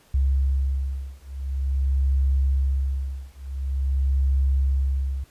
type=beating tone pair; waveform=sine; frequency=67.3 / 67.77 Hz; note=C2 / C#2; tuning=+49 / -39 cents; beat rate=0.47 Hz; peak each=-23 dBFS; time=0.14-5.24 s; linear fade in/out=5 ms; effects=pink hiss -57 dBFS RMS until 5.3 s + resampled to 32000 Hz